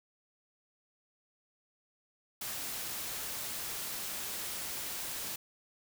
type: noise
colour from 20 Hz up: white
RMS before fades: -39 dBFS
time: 2.41-5.36 s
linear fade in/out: 5 ms
effects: none